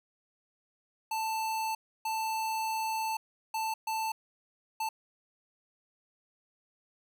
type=tone bursts at uneven times; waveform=square; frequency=884 Hz; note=A5; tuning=8 cents sharp; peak=-31 dBFS; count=5; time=1.11-1.75 / 2.05-3.17 / 3.54-3.74 / 3.87-4.12 / 4.8-4.89 s; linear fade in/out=5 ms; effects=none